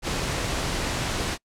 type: noise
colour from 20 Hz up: pink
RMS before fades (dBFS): -27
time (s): 0.02-1.38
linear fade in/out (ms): 50
effects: noise-tail reverb RT60 0.1 s tail -26 dB re dry + low-pass 8000 Hz 12 dB/octave